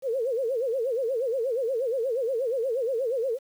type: tone with vibrato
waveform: sine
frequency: 493.9 Hz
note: B4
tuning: in tune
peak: -24 dBFS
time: 0.02-3.39 s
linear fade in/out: 50 ms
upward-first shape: sine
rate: 8.4 Hz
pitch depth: 190 cents each way
effects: 9-bit